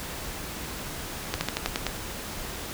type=slowing click train; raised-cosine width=0.2 ms; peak=-8 dBFS; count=7; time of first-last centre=1.34-1.867 s; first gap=70 ms; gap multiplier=1.09; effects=pink hiss -36 dBFS RMS until 2.73 s